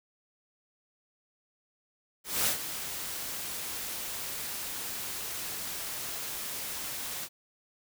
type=noise with ADSR envelope; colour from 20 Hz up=white; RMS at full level=-26 dBFS; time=2.24-7.29 s; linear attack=220 ms; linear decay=110 ms; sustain=-11 dB; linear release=56 ms; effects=none